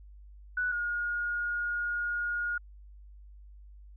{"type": "tone pair in turn", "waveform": "sine", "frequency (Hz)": [1480, 1432.1], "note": ["F#6", "F6"], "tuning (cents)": [0, 43], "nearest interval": "minor second", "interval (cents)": 57, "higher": "first", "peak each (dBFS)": [-27, -29], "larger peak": "first", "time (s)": [[0.57, 0.72], [0.72, 2.58]], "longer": "second", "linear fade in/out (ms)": 5, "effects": ["added 50 Hz sine -48 dBFS peak until 3.96 s"]}